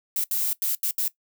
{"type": "noise bursts at uneven times", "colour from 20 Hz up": "violet", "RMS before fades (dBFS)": -25, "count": 5, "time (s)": [[0.16, 0.24], [0.31, 0.53], [0.62, 0.75], [0.83, 0.91], [0.98, 1.08]], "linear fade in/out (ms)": 2, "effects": ["noise-tail reverb RT60 0.1 s tail -18 dB re dry"]}